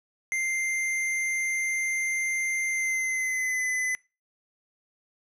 square tone with pitch glide, 2093 to 2017 Hz, C7 to B6, 0 to +36 cents, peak -26 dBFS, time 0.32-3.95 s, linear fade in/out 0 ms, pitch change -64 cents, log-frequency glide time 2.68-3.67 s, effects noise-tail reverb RT60 0.3 s tail -24 dB re dry + low-pass 11000 Hz 12 dB/octave

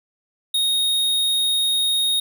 square tone, 3729 Hz, A#7, in tune, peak -18 dBFS, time 0.54-2.2 s, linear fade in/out 5 ms, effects none

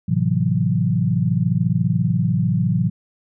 sine chord, F# half-diminished seventh, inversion first, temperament equal, 110 / 130.81 / 164.81 / 185 Hz, A2 / C3 / E3 / F#3, 0 / 0 / 0 / 0 cents, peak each -22 / -22 / -20 / -22 dBFS, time 0.08-2.9 s, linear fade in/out 10 ms, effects none

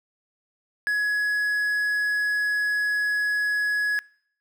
triangle tone with quantisation, 1681 Hz, G#6, 20 cents sharp, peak -19 dBFS, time 0.87-3.99 s, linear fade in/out 0 ms, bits 8, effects noise-tail reverb RT60 0.6 s tail -23 dB re dry

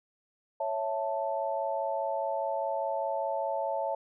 sine chord, A major, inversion first, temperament equal, 554.4 / 659.3 / 880 Hz, C#5 / E5 / A5, 0 / 0 / 0 cents, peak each -33 dBFS, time 0.6-3.95 s, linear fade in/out 5 ms, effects none

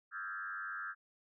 sine tone with frequency modulation, 1480 Hz, F#6, in tune, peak -39 dBFS, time 0.11-0.95 s, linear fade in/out 50 ms, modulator 95.7 Hz, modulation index 2.2, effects none

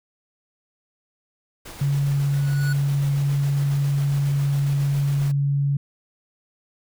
pink noise with tremolo, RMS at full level -38 dBFS, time 1.65-5.32 s, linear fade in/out 10 ms, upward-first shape square, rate 7.3 Hz, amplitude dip 25%
sine tone, 140.9 Hz, C#3, 29 cents sharp, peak -18 dBFS, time 1.81-5.77 s, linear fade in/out 5 ms
square tone with exponential growth, 1467 Hz, F#6, 15 cents flat, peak -28 dBFS, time 2.08-2.73 s, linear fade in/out 5 ms, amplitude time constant 140 ms
effects none

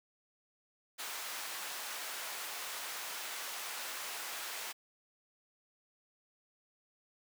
pink high-pass noise, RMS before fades -42 dBFS, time 0.98-4.73 s, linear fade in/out 20 ms, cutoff 910 Hz, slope 12 dB/octave, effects none

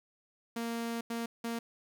sawtooth tone bursts at uneven times, 232 Hz, A#3, 8 cents flat, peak -30 dBFS, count 3, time 0.56-1.01 / 1.1-1.26 / 1.44-1.59 s, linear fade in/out 5 ms, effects 10-bit

